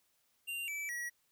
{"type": "tone with pitch steps", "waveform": "square", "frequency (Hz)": [2779, 2310, 1920.2], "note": ["F7", "D7", "B6"], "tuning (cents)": [-9, -29, -49], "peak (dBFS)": -38, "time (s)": [0.47, 1.1], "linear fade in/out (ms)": 20, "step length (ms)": 210, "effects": ["white hiss -75 dBFS RMS until 1.31 s"]}